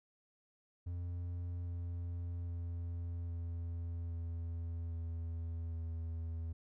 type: tone with pitch steps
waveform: triangle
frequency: 87.31 / 86.46 / 85.61 / 84.78 / 83.95 / 83.13 / 82.31 Hz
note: F2 / F2 / F2 / E2 / E2 / E2 / E2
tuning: 0 / -17 / -34 / +49 / +32 / +15 / -2 cents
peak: -36 dBFS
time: 0.86-6.53 s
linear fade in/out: 10 ms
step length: 810 ms
effects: none